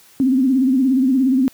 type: tone with vibrato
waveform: sine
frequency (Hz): 261.6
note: C4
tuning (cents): 0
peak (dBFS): -12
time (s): 0.2-1.48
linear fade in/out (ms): 0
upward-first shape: sine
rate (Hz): 17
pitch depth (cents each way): 92
effects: white hiss -49 dBFS RMS until 1.53 s + high-pass 80 Hz 12 dB/octave

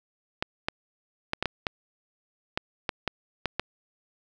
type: clicks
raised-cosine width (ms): 0.3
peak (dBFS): -10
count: 11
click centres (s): 0.425 / 0.685 / 1.334 / 1.426 / 1.457 / 1.668 / 2.575 / 2.892 / 3.077 / 3.457 / 3.596
effects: none

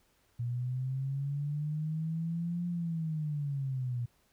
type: linear two-way sweep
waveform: sine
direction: up then down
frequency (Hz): 118.6 to 175.6 to 118.6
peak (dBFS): -31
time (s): 0.39-4.06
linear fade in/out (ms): 10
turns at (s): 2.67
effects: pink hiss -70 dBFS RMS until 4.32 s

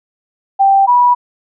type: tone pair in turn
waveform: sine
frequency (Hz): 784 / 976.2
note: G5 / B5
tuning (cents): 0 / -20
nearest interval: major third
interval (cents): 380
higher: second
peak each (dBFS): -6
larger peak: neither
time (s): 0.59-0.87 / 0.87-1.15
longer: neither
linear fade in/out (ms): 20
effects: none

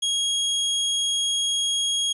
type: tone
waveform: sawtooth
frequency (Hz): 3286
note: G#7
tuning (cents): -19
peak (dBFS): -18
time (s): 0.02-2.13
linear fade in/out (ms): 10
effects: resampled to 24000 Hz + 10-bit

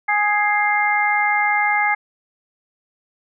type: harmonic tone with a mistuned harmonic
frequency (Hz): 415.3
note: G#4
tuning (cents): 0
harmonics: 2 / 3 / 4 / 5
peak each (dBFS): -19 / -26 / -23 / -19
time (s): 0.08-1.95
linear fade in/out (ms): 10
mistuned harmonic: 5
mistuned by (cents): +21
effects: none

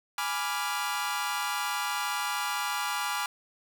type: chord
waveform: sawtooth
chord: G# diminished seventh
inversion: none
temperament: equal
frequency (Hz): 830.6 / 987.8 / 1174.7 / 1396.9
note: G#5 / B5 / D6 / F6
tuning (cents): 0 / 0 / 0 / 0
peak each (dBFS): -31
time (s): 0.18-3.26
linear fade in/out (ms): 2
effects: none

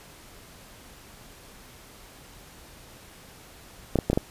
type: clicks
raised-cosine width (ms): 2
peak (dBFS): -8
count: 5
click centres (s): 3.957 / 3.988 / 4.1 / 4.131 / 4.175
effects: pink hiss -49 dBFS RMS until 4.3 s + resampled to 32000 Hz

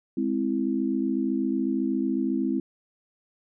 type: chord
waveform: sine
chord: Ab augmented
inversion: none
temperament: equal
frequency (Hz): 207.7 / 261.6 / 329.6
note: Ab3 / C4 / E4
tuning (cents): 0 / 0 / 0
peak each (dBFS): -29 / -26 / -28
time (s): 0.17-2.6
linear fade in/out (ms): 5
effects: none

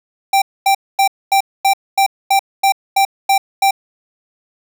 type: tone bursts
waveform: square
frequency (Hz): 784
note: G5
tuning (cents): 0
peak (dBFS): -10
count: 11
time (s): 0.33-3.709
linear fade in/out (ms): 5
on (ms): 89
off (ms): 240
effects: none

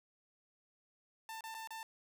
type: tone with dropouts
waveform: sawtooth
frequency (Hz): 892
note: A5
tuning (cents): +23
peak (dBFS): -40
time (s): 1.29-1.83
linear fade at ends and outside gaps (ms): 1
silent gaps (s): 1.408-1.439 / 1.543-1.548 / 1.674-1.706
effects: none

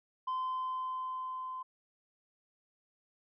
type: tone with level ramp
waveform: sine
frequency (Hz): 1030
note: C6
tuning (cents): -28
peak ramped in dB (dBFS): -29 to -38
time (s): 0.27-1.63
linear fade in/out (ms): 10
effects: tanh soft clip ceiling -31 dBFS

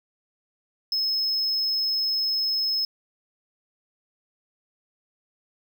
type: tone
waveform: triangle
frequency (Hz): 5180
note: E8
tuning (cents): -31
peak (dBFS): -21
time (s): 0.92-2.85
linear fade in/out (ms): 2
effects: none

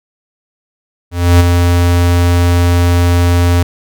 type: tone with ADSR envelope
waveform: square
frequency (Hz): 87.31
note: F2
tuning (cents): 0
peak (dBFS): -3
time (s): 1.11-3.63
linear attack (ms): 290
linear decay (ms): 17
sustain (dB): -5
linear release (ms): 4
effects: none

